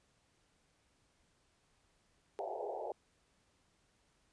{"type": "band-pass noise", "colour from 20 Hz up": "pink", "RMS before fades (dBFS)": -41, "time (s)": [2.39, 2.92], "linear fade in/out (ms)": 0, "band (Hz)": [380, 870], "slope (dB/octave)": 96, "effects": ["pink hiss -74 dBFS RMS until 4.32 s", "resampled to 22050 Hz"]}